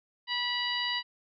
harmonic tone with a mistuned harmonic, 977 Hz, B5, 19 cents flat, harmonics 1 / 2 / 3 / 4 / 5, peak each -37 / -34 / -33 / -35 / -38 dBFS, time 0.27-1.03 s, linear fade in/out 50 ms, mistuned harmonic 5, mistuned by -49 cents, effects none

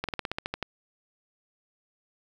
slowing click train, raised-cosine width 0.3 ms, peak -14 dBFS, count 10, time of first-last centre 0.04-0.627 s, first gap 47 ms, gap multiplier 1.08, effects 8-bit

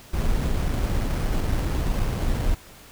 brown noise with sample-and-hold, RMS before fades -23 dBFS, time 0.13-2.55 s, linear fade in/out 10 ms, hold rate 3675 Hz, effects pink hiss -47 dBFS RMS until 2.91 s

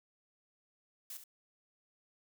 blue noise with echo, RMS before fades -45 dBFS, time 1.1-1.17 s, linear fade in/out 2 ms, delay 69 ms, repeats 1, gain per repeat -9 dB, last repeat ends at 1.239 s, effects none

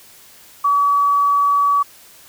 sine tone, 1140 Hz, C#6, 48 cents sharp, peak -12 dBFS, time 0.64-1.83 s, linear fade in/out 10 ms, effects white hiss -45 dBFS RMS until 2.28 s

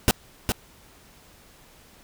pink noise with echo, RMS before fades -17 dBFS, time 0.08-0.11 s, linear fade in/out 0 ms, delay 410 ms, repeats 1, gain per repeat -6 dB, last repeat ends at 0.52 s, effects pink hiss -53 dBFS RMS until 2.03 s

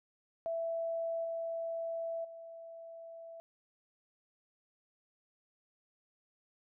sine tone with level steps, 663 Hz, E5, 10 cents sharp, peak -33 / -35 / -46 dBFS, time 0.46-3.4 s, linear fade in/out 0 ms, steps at 1.24 / 2.24 s, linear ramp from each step 10 ms, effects none

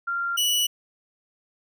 sine / sawtooth tone pair in turn, 1387 / 2946 Hz, F6 / F#7, -12 / -8 cents, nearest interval octave + minor second, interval 1304 cents, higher second, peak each -24 / -17 dBFS, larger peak second, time 0.07-0.37 / 0.37-0.67 s, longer neither, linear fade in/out 10 ms, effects none

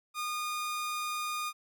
sawtooth tone, 1222 Hz, D#6, 32 cents flat, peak -29 dBFS, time 0.14-1.53 s, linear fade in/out 50 ms, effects none

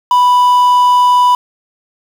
triangle tone with quantisation, 987.8 Hz, B5, in tune, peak -4 dBFS, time 0.11-1.35 s, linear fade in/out 2 ms, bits 5, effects none

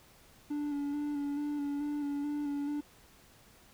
triangle tone with vibrato, 289.6 Hz, D4, 24 cents flat, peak -30 dBFS, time 0.5-2.81 s, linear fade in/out 10 ms, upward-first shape square, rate 2.3 Hz, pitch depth 23 cents each way, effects pink hiss -60 dBFS RMS until 3.73 s

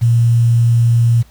sine tone with quantisation, 117.2 Hz, A#2, 10 cents sharp, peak -8 dBFS, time 0.01-1.23 s, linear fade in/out 20 ms, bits 6, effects added 60 Hz sine -43 dBFS peak until 1.3 s + pink hiss -51 dBFS RMS until 1.3 s

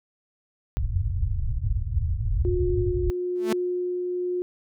white low-pass noise, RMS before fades -25 dBFS, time 0.77-3.1 s, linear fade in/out 0 ms, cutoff 110 Hz, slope 48 dB/octave
sine tone with tremolo, 358.9 Hz, F4, 47 cents sharp, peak -23 dBFS, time 2.45-4.42 s, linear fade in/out 0 ms, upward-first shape triangle, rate 1.1 Hz, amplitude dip 25%
sawtooth tone with exponential growth, 220 Hz, A3, in tune, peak -17 dBFS, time 3.35-3.53 s, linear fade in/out 5 ms, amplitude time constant 37 ms
effects none

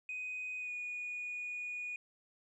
sine tone with pitch glide, 2500 to 2458 Hz, D#7 to D#7, +8 to -22 cents, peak -37 dBFS, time 0.09-1.96 s, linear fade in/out 2 ms, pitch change -30 cents, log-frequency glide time 0.59-0.71 s, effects tanh soft clip ceiling -35 dBFS

